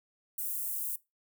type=high-pass noise; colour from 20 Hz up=white; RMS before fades=-35 dBFS; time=0.38-0.96 s; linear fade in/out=5 ms; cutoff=9600 Hz; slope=24 dB/octave; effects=noise-tail reverb RT60 0.2 s tail -19 dB re dry